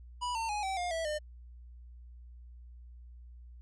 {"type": "tone with pitch steps", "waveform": "square", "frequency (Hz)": [981, 904.8, 834.5, 769.7, 709.9, 654.7, 603.9], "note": ["B5", "A5", "G#5", "G5", "F5", "E5", "D5"], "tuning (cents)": [-12, 48, 8, -32, 28, -12, 48], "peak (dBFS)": -33, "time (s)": [0.21, 1.19], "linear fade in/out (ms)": 20, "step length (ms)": 140, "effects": ["added 60 Hz sine -48 dBFS peak until 3.61 s", "resampled to 22050 Hz"]}